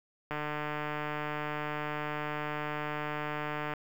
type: click train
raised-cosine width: 0.5 ms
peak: -20 dBFS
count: 515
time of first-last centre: 0.31-3.737 s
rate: 150 Hz
effects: 9-bit